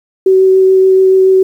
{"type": "tone with vibrato", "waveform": "sine", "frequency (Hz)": 378.8, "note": "F#4", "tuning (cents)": 41, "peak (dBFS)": -4, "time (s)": [0.26, 1.43], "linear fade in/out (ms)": 5, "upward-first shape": "triangle", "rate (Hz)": 7, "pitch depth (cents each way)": 10, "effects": ["7-bit"]}